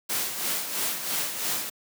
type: noise with tremolo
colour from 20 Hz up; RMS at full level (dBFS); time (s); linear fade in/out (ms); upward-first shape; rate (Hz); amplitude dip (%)
white; -27; 0.09-1.7; 10; sine; 3; 55
effects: high-pass 150 Hz 12 dB/octave

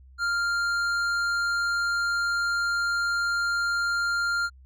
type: tone with hard clipping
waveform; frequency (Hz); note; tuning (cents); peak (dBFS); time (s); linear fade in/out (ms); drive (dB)
sine; 1396.9; F6; 0; -25; 0.18-4.5; 50; 9
effects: added 65 Hz sine -48 dBFS peak until 4.65 s

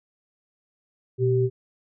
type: tone pair together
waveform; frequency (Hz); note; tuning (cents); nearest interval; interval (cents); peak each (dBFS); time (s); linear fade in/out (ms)
sine; 121.8 / 386.7; B2 / G4; -24 / -24; octave + minor sixth; 2000; -21 / -21; 1.18-1.5; 50
effects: none

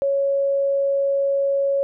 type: tone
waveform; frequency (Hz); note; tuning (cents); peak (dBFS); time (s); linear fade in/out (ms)
sine; 554.4; C#5; 0; -17; 0.02-1.83; 0
effects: none

